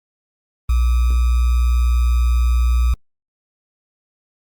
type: tone with sample-and-hold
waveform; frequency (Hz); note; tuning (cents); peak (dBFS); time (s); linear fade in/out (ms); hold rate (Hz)
sine; 60.3; B1; -41; -12; 0.69-2.94; 5; 1225
effects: Opus 32 kbps